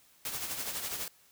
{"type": "noise with tremolo", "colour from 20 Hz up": "white", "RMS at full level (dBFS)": -35, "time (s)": [0.25, 1.08], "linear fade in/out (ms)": 2, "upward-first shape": "sine", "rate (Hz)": 12, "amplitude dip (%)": 50, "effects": ["white hiss -63 dBFS RMS until 1.31 s"]}